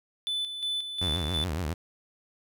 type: tone with tremolo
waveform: triangle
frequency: 3500 Hz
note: A7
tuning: 10 cents flat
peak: -26 dBFS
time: 0.27-1.44 s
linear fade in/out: 0 ms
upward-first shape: square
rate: 2.8 Hz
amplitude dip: 55%
type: tone with vibrato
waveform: sawtooth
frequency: 82.41 Hz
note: E2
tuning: in tune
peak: -25 dBFS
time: 1.01-1.74 s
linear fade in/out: 10 ms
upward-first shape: triangle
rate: 7.2 Hz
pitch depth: 270 cents each way
effects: none